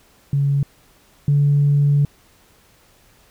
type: tone pair in turn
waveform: sine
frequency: 140.5 / 143.7 Hz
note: C#3 / D3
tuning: +24 / -37 cents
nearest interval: unison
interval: 39 cents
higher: second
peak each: -14 / -11 dBFS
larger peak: second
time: 0.33-0.63 / 1.28-2.05 s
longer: second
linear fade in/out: 2 ms
effects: tanh soft clip ceiling -8 dBFS + pink hiss -54 dBFS RMS until 3.3 s